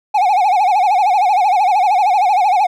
triangle tone with vibrato, 784 Hz, G5, in tune, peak -8 dBFS, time 0.14-2.67 s, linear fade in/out 10 ms, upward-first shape sine, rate 13 Hz, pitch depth 160 cents each way, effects none

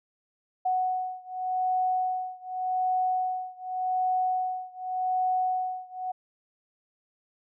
sine beating tone pair, 740 / 740.86 Hz, F#5 / F#5, 0 / +2 cents, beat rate 0.86 Hz, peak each -28 / -29 dBFS, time 0.65-6.12 s, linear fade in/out 10 ms, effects none

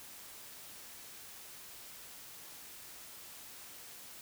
silence, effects white hiss -51 dBFS RMS until 4.21 s

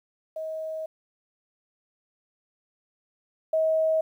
sine tone pair in turn, 634 / 637 Hz, D#5 / D#5, +32 / +41 cents, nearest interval unison, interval 9 cents, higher second, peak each -30 / -20 dBFS, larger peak second, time 0.36-0.86 / 3.53-4.01 s, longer first, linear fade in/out 5 ms, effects 10-bit

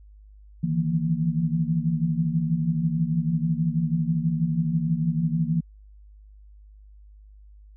sine tone cluster, 152.4 / 164.5 / 170.8 / 232.9 Hz, D#3 / E3 / F3 / A#3, -36 / -3 / -38 / -1 cents, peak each -28 / -23 / -31 / -30 dBFS, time 0.63-5.61 s, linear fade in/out 10 ms, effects added 51 Hz sine -46 dBFS peak until 7.76 s

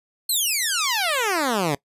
10% pulse exponential sweep, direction down, 4344 to 136 Hz, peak -12 dBFS, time 0.29-1.75 s, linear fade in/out 5 ms, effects noise-tail reverb RT60 0.1 s tail -22 dB re dry + resampled to 32000 Hz

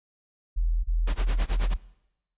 sine tone bursts, 41.2 Hz, E1, in tune, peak -21 dBFS, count 4, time 0.56-1.77 s, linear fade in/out 20 ms, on 280 ms, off 30 ms
pink noise with tremolo, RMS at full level -33 dBFS, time 1.07-1.74 s, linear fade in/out 5 ms, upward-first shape sine, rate 9.3 Hz, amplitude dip 95%
effects noise-tail reverb RT60 0.9 s tail -20 dB re dry + resampled to 8000 Hz

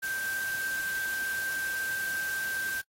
sine tone in noise, 1568 Hz, G6, in tune, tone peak -30 dBFS, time 0.02-2.82 s, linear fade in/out 20 ms, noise white, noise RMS -40 dBFS, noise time 0.02-2.82 s, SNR +7 dB, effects noise-tail reverb RT60 0.1 s tail -26 dB re dry + AAC 48 kbps

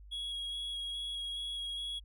triangle tone with vibrato, 3322 Hz, G#7, in tune, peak -35 dBFS, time 0.11-2 s, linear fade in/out 20 ms, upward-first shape square, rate 2.4 Hz, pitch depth 9 cents each way, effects added 50 Hz sine -50 dBFS peak until 2.04 s

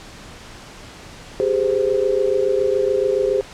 sine tone cluster, 390.4 / 417.5 / 518 Hz, G4 / G#4 / C5, -7 / +9 / -17 cents, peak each -20 dBFS, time 1.4-3.41 s, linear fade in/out 0 ms, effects pink hiss -39 dBFS RMS until 3.53 s + low-pass 7000 Hz 12 dB/octave

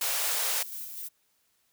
white high-pass noise, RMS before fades -29 dBFS, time 0.01-0.63 s, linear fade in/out 5 ms, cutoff 440 Hz, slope 96 dB/octave
violet noise with tremolo, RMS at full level -38 dBFS, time 0.22-1.09 s, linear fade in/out 20 ms, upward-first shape square, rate 4 Hz, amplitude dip 30%
effects white hiss -71 dBFS RMS until 1.72 s

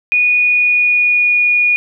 sine tone with pitch glide, 2463 to 2447 Hz, D#7 to D#7, -18 to -29 cents, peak -9 dBFS, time 0.12-1.76 s, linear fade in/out 0 ms, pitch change -11 cents, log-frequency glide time 0.35-1.49 s, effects none

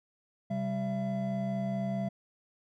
triangle tone cluster, 132 / 196.6 / 672 Hz, C3 / G3 / E5, +16 / +5 / +33 cents, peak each -35 / -30 / -34 dBFS, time 0.5-2.09 s, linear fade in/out 10 ms, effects none

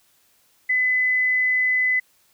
sine tone, 2012 Hz, B6, 32 cents sharp, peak -17 dBFS, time 0.69-2 s, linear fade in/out 10 ms, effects white hiss -61 dBFS RMS until 2.33 s

